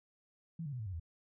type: tone with pitch steps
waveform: sine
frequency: 164.81 / 143.48 / 124.9 / 108.73 / 94.66 / 82.41 Hz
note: E3 / D3 / B2 / A2 / F#2 / E2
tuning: 0 / -40 / +20 / -20 / +40 / 0 cents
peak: -38 dBFS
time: 0.59-0.998 s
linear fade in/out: 5 ms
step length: 68 ms
effects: none